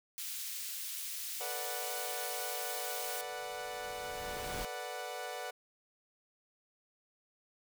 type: high-pass noise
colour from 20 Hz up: white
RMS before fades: -41 dBFS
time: 0.18-3.21 s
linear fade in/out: 0 ms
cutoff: 2500 Hz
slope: 12 dB/octave
type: chord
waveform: sawtooth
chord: B minor seventh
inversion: third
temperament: equal with one note detuned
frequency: 440 / 491.9 / 587.3 / 740 Hz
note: A4 / B4 / D5 / F#5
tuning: 0 / -7 / 0 / 0 cents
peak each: -45 / -41 / -42 / -39 dBFS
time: 1.4-5.51 s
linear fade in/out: 10 ms
type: noise with exponential growth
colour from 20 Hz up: pink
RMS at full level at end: -40 dBFS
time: 2.71-4.65 s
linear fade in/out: 1 ms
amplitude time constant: 420 ms
effects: none